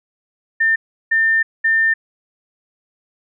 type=tone bursts at uneven times; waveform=sine; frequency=1800 Hz; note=A6; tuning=39 cents sharp; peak=-12 dBFS; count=3; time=0.6-0.76 / 1.11-1.43 / 1.64-1.94 s; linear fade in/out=10 ms; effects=none